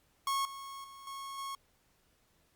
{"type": "tone with level steps", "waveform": "45% pulse", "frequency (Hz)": 1095, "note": "C#6", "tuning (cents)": -22, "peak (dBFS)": [-30, -43, -49, -41, -38], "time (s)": [0.27, 1.55], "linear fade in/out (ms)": 2, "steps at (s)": [0.45, 0.84, 1.07, 1.38], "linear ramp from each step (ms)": 2, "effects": ["pink hiss -71 dBFS RMS until 2.55 s", "Opus 48 kbps"]}